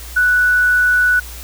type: tone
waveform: sine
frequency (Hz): 1480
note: F#6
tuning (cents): 0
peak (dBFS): -10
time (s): 0.16-1.2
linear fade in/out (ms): 10
effects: added 60 Hz sine -31 dBFS peak until 1.43 s + white hiss -35 dBFS RMS until 1.43 s